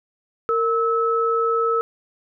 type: tone pair together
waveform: sine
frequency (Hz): 459.6 / 1300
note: A#4 / E6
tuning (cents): -25 / -24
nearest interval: octave + tritone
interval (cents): 1801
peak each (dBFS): -20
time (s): 0.49-1.81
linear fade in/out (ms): 0
effects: none